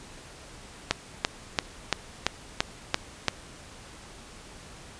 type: click train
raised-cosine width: 0.2 ms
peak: -4 dBFS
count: 8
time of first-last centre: 0.91-3.283 s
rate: 2.95 Hz
effects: pink hiss -47 dBFS RMS until 4.99 s + resampled to 22050 Hz